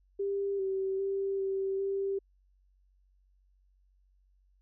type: tone with pitch steps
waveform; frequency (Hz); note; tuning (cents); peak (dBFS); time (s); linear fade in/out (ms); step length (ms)
sine; 397.4 / 384.4 / 391.6 / 387.2 / 392.4; G4 / G4 / G4 / G4 / G4; +24 / -34 / -2 / -21 / +2; -29; 0.19-2.19; 10; 400
effects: added 47 Hz sine -64 dBFS peak until 4.61 s